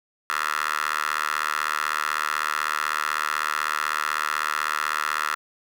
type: tone with high-pass filter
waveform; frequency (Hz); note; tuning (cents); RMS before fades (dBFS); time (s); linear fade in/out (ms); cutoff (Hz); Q
10% pulse; 76; D#2; -40; -26; 0.3-5.35; 0; 1400; 6.4
effects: none